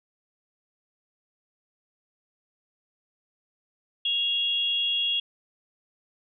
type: tone pair together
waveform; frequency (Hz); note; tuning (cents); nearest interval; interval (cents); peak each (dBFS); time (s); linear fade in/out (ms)
sine; 2794 / 3323; F7 / G#7; 0 / 0; minor third; 300; -29 / -24; 4.05-5.2; 5
effects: none